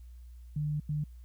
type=tone bursts at uneven times; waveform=sine; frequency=150 Hz; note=D3; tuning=37 cents sharp; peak=-29 dBFS; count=2; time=0.56-0.8 / 0.89-1.04 s; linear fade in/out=5 ms; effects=added 60 Hz sine -46 dBFS peak until 1.24 s + white hiss -72 dBFS RMS until 1.24 s